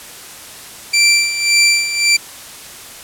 20% pulse tone with tremolo, 2349 Hz, D7, in tune, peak -3 dBFS, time 0.93-2.17 s, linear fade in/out 10 ms, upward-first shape sine, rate 1.8 Hz, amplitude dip 70%, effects white hiss -34 dBFS RMS until 3.03 s + low-pass 12000 Hz 12 dB/octave

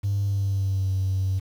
triangle tone with pitch glide, 100 to 95.15 Hz, G2 to F#2, +35 to +49 cents, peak -18 dBFS, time 0.03-1.4 s, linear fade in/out 20 ms, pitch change -86 cents, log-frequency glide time 0.26-0.91 s, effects tanh soft clip ceiling -18 dBFS + 8-bit

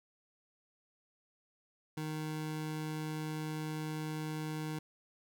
25% pulse tone, 155 Hz, D#3, 6 cents flat, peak -33 dBFS, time 1.97-4.79 s, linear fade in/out 5 ms, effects none

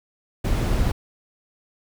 brown noise, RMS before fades -21 dBFS, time 0.44-0.92 s, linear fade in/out 10 ms, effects none

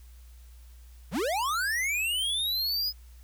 square linear sweep, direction up, 118.5 to 5070 Hz, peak -27 dBFS, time 1.11-2.93 s, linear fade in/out 50 ms, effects added 60 Hz sine -47 dBFS peak until 3.23 s + white hiss -62 dBFS RMS until 3.23 s

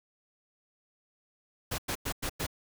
pink noise bursts, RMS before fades -33 dBFS, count 5, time 1.71-2.467 s, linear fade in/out 10 ms, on 73 ms, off 98 ms, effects none

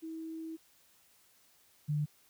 sine tone pair in turn, 322.6 / 148.94 Hz, E4 / D3, -37 / +25 cents, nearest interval octave + minor second, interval 1338 cents, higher first, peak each -39 / -29 dBFS, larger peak second, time 0.02-0.57 / 1.88-2.06 s, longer first, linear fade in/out 20 ms, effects white hiss -66 dBFS RMS until 2.29 s

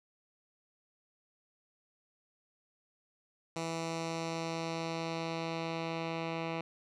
10% pulse tone with low-pass filter sweep, 164.5 Hz, E3, 3 cents flat, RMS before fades -37 dBFS, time 3.56-6.61 s, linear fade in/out 2 ms, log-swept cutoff 7300 to 2900 Hz, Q 1.4, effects none

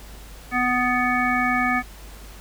harmonic tone, 248.3 Hz, B3, 9 cents sharp, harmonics 1 / 3 / 5 / 7 / 9, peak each -25 / -25 / -25 / -25 / -25 dBFS, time 0.51-1.83 s, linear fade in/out 50 ms, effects added 50 Hz sine -40 dBFS peak until 2.4 s + pink hiss -45 dBFS RMS until 2.4 s

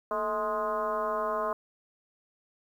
sine tone with frequency modulation, 844 Hz, G#5, 28 cents sharp, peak -27 dBFS, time 0.11-1.53 s, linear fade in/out 2 ms, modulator 204 Hz, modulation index 2.1, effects 10-bit

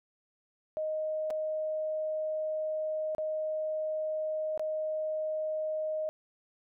sine tone with dropouts, 622.3 Hz, D#5, in tune, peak -30 dBFS, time 0.77-6.09 s, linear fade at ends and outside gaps 0 ms, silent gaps 1.303-1.307 / 3.149-3.182 / 4.576-4.595 s, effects none

